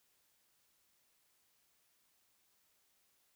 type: silence
effects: white hiss -75 dBFS RMS until 3.35 s